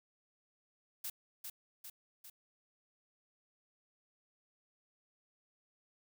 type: noise with echo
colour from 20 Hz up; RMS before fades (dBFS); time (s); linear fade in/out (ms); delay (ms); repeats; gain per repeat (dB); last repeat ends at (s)
blue; -41; 1.04-1.1; 5; 400; 3; -4; 2.3
effects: none